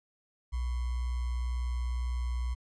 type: tone with sample-and-hold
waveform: sine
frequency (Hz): 61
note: B1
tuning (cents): -21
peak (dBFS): -29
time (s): 0.52-2.55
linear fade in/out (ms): 20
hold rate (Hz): 1050
effects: resampled to 22050 Hz